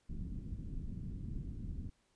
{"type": "low-pass noise", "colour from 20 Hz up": "pink", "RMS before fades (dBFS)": -42, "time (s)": [0.09, 1.9], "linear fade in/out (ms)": 10, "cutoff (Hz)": 240, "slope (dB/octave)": 24, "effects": ["pink hiss -75 dBFS RMS until 2.15 s", "resampled to 22050 Hz"]}